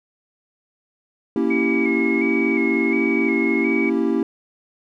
triangle chord, A# diminished seventh, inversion none, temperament equal, 233.1 / 277.2 / 329.6 / 392 Hz, A#3 / C#4 / E4 / G4, 0 / 0 / 0 / 0 cents, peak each -21 / -21 / -20 / -22 dBFS, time 1.36-4.23 s, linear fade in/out 2 ms
sine tone with vibrato, 2217 Hz, C#7, in tune, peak -23 dBFS, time 1.5-3.9 s, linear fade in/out 10 ms, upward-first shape square, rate 1.4 Hz, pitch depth 38 cents each way
effects none

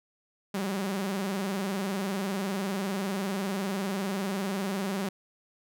sawtooth tone with vibrato, 194.6 Hz, G3, 12 cents flat, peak -25 dBFS, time 0.54-5.09 s, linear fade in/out 5 ms, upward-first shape square, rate 20 Hz, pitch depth 74 cents each way, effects none

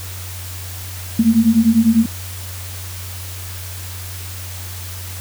sine beating tone pair, 219.4 / 229.4 Hz, A3 / A#3, -5 / -28 cents, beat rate 10 Hz, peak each -14 / -12 dBFS, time 1.19-2.06 s, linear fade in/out 5 ms, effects added 91 Hz sine -29 dBFS peak until 5.2 s + white hiss -33 dBFS RMS until 5.2 s

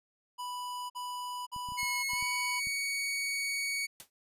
square tone bursts, 987.8 Hz, B5, in tune, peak -37 dBFS, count 4, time 0.38-2.604 s, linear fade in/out 20 ms, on 520 ms, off 48 ms
clicks, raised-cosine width 5 ms, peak -37 dBFS, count 7, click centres 1.563 / 1.688 / 1.721 / 1.831 / 2.134 / 2.226 / 2.671 s
sawtooth tone with pitch glide, 2178 to 2239 Hz, C#7 to C#7, -31 to +17 cents, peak -28 dBFS, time 1.77-3.87 s, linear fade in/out 20 ms, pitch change +48 cents, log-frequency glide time 2.13-2.22 s
white noise with exponential decay, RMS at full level -42 dBFS, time 4-4.1 s, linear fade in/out 0 ms, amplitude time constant 21 ms
effects resampled to 32000 Hz

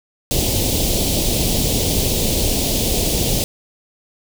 pink band-stop noise, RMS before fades -18 dBFS, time 0.31-3.44 s, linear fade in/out 0 ms, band 650 to 3000 Hz, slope 24 dB/octave, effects none

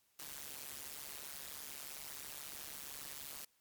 white noise with amplitude modulation, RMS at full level -44 dBFS, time 0.19-3.45 s, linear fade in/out 5 ms, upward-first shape sine, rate 143 Hz, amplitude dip 100%, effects white hiss -75 dBFS RMS until 3.6 s + MP3 96 kbps

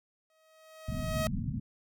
sawtooth tone with exponential growth, 634 Hz, D#5, 32 cents sharp, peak -25 dBFS, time 0.3-1.27 s, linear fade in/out 1 ms, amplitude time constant 210 ms
white low-pass noise, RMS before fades -34 dBFS, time 0.88-1.6 s, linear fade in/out 5 ms, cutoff 250 Hz, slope 96 dB/octave
effects none

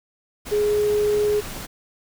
sine tone in noise, 417.7 Hz, G#4, 10 cents sharp, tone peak -17 dBFS, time 0.51-1.41 s, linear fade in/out 20 ms, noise pink, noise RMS -34 dBFS, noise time 0.45-1.67 s, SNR +14 dB, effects none

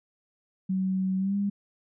sine tone with pitch glide, 188.7 to 201.1 Hz, F#3 to G3, +34 to +44 cents, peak -24 dBFS, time 0.69-1.5 s, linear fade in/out 10 ms, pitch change +110 cents, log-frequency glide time 1.18-1.36 s, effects none

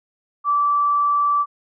sine tone, 1161 Hz, D6, 20 cents flat, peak -15 dBFS, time 0.44-1.46 s, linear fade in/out 50 ms, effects none

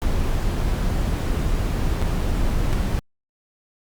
brown noise with dropouts, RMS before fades -21 dBFS, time 0.02-2.99 s, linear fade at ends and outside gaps 0 ms, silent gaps 0.555-0.558 / 2.017-2.024 / 2.206-2.21 / 2.729-2.733 s, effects Opus 48 kbps

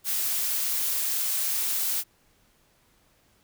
blue noise, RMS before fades -27 dBFS, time 0.04-2.04 s, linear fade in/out 50 ms, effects pink hiss -64 dBFS RMS until 3.43 s

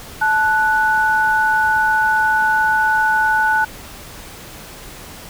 sine tone pair together, 871.4 / 1479 Hz, A5 / F#6, -17 / -1 cents, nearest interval major sixth, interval 916 cents, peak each -16 / -15 dBFS, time 0.21-3.65 s, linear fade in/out 10 ms, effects pink hiss -36 dBFS RMS until 5.29 s

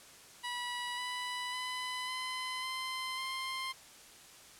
15% pulse tone with pitch steps, 975 / 989.8 / 1004.7 / 1019.9 / 1035.4 / 1051 Hz, B5 / B5 / B5 / C6 / C6 / C6, -23 / +4 / +29 / -45 / -18 / +7 cents, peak -30 dBFS, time 0.43-3.73 s, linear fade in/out 20 ms, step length 550 ms, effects white hiss -55 dBFS RMS until 4.59 s + low-pass 10000 Hz 12 dB/octave

